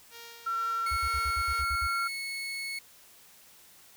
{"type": "tone with tremolo", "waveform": "5% pulse", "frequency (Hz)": 466.2, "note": "A#4", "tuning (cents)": 0, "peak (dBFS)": -33, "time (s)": [0.1, 1.64], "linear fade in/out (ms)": 50, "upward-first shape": "sine", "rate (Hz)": 2.1, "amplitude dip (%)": 45}
{"type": "tone with pitch glide", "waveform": "sine", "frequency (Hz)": [1356, 1375.7], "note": ["E6", "F6"], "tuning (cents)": [49, -26], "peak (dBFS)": -28, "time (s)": [0.46, 2.08], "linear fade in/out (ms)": 10, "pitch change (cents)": 25, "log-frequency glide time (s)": [0.81, 1.68]}
{"type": "tone", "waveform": "30% pulse", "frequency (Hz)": 2196, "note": "C#7", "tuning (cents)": -17, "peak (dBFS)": -31, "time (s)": [0.86, 2.79], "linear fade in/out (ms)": 5}
{"type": "tone bursts", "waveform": "sine", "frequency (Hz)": 69.3, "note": "C#2", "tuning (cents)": 0, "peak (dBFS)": -32, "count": 9, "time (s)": [0.91, 1.873], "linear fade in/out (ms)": 10, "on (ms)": 59, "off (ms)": 54}
{"effects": ["white hiss -56 dBFS RMS until 3.96 s"]}